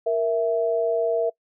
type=tone pair together; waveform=sine; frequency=467 / 659.3 Hz; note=A#4 / E5; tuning=+3 / 0 cents; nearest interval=tritone; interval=597 cents; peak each=-22 dBFS; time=0.06-1.3 s; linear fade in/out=10 ms; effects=noise-tail reverb RT60 0.1 s tail -24 dB re dry